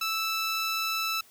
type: tone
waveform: 15% pulse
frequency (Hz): 1318.5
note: E6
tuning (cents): 0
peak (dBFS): -21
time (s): 0.01-1.21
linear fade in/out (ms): 5
effects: white hiss -57 dBFS RMS until 1.3 s